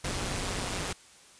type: noise with amplitude modulation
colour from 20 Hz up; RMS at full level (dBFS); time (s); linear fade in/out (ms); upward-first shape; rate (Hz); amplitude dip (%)
pink; -30; 0.04-0.93; 5; sine; 187; 65
effects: white hiss -55 dBFS RMS until 1.39 s + resampled to 22050 Hz